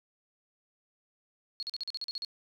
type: tone bursts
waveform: sine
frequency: 4322 Hz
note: C#8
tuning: 45 cents flat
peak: -33 dBFS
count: 10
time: 1.6-2.248 s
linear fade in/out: 0 ms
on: 27 ms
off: 42 ms
effects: 11-bit